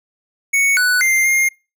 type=tone with pitch steps; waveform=square; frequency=2221 / 1484 / 2097 / 2123 Hz; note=C#7 / F#6 / C7 / C7; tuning=+3 / +5 / +3 / +25 cents; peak=-13 dBFS; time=0.53-1.49 s; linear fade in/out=10 ms; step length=240 ms; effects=noise-tail reverb RT60 0.3 s tail -26 dB re dry